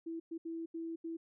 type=tone bursts at uneven times; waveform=sine; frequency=329.6 Hz; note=E4; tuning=in tune; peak=-38 dBFS; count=5; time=0.06-0.2 / 0.31-0.38 / 0.45-0.66 / 0.74-0.96 / 1.04-1.17 s; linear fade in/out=10 ms; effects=none